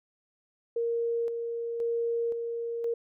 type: tone with tremolo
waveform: sine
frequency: 466.2 Hz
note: A#4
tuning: in tune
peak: -26 dBFS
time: 0.76-2.94 s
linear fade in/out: 5 ms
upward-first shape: square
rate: 0.96 Hz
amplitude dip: 40%
effects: none